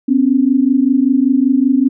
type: tone pair together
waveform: sine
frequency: 253 / 278.2 Hz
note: B3 / C#4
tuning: +42 / +6 cents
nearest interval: major second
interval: 164 cents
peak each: -12 dBFS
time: 0.08-1.89 s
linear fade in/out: 10 ms
effects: none